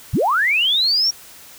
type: linear sweep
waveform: sine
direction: up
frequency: 56 to 5670 Hz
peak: -14 dBFS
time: 0.13-1.11 s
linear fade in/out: 10 ms
effects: white hiss -42 dBFS RMS until 1.58 s